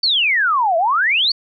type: exponential two-way sweep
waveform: sine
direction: down then up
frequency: 4627 to 639 to 4627 Hz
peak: -13 dBFS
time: 0.03-1.32 s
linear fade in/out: 5 ms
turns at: 0.77 s
effects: none